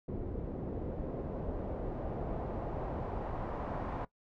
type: noise with low-pass filter sweep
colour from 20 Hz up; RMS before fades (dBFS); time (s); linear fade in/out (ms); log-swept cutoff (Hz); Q
pink; -38; 0.08-4.05; 5; 400 to 970; 1.4
effects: noise-tail reverb RT60 0.1 s tail -19 dB re dry